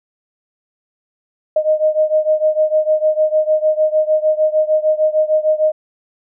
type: beating tone pair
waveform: sine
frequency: 617 / 623.6 Hz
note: D#5 / D#5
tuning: -15 / +4 cents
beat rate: 6.6 Hz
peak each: -14 / -16 dBFS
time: 1.56-5.72 s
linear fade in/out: 5 ms
effects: none